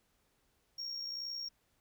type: tone with amplitude modulation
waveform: triangle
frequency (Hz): 5560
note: F8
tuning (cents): -9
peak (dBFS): -34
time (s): 0.78-1.49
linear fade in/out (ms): 10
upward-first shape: sine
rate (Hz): 62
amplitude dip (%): 55
effects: tanh soft clip ceiling -32 dBFS + pink hiss -75 dBFS RMS until 1.8 s